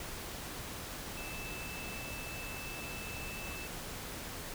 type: tone in noise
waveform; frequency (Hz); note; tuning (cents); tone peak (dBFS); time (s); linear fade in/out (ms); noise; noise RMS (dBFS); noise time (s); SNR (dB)
sine; 2637; E7; 0; -45; 1.17-3.67; 2; pink; -43; 0-4.54; -5
effects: none